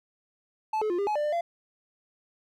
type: tone with pitch steps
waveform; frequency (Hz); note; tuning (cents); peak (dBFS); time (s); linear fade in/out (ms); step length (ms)
triangle; 869 / 429 / 351.4 / 402 / 846 / 593 / 598 / 684; A5 / A4 / F4 / G4 / G#5 / D5 / D5 / F5; -22 / -44 / +11 / +44 / +32 / +17 / +31 / -36; -23; 0.73-1.41; 5; 85
effects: none